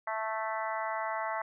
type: harmonic tone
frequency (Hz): 220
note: A3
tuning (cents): 0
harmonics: 3 / 4 / 5 / 6 / 7 / 8 / 9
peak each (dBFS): -37 / -36 / -38 / -41 / -44 / -46 / -41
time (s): 0.07-1.42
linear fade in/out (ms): 5
effects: none